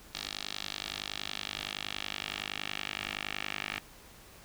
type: tone with band-pass filter sweep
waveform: 10% pulse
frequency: 50.7 Hz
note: G#1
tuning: 41 cents flat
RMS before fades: -39 dBFS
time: 0.13-3.8 s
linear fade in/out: 20 ms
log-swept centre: 4100 to 2500 Hz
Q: 2.2
effects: pink hiss -54 dBFS RMS until 4.44 s